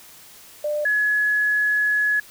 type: tone pair in turn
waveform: sine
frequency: 596 / 1693.1 Hz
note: D5 / G#6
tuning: +25 / +33 cents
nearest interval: octave + tritone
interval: 1808 cents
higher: second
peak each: -21 / -17 dBFS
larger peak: second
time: 0.64-0.85 / 0.85-2.2 s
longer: second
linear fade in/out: 5 ms
effects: white hiss -46 dBFS RMS until 2.3 s